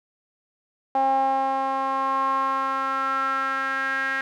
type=tone with band-pass filter sweep; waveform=sawtooth; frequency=268.5 Hz; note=C4; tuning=45 cents sharp; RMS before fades=-24 dBFS; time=0.95-4.21 s; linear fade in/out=0 ms; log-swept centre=780 to 1700 Hz; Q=6.5; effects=none